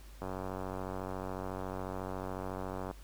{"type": "click train", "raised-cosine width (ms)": 1, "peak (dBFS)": -25, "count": 254, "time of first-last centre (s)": [0.22, 2.911], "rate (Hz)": 94, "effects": ["added 50 Hz sine -49 dBFS peak until 3.03 s", "pink hiss -59 dBFS RMS until 3.03 s"]}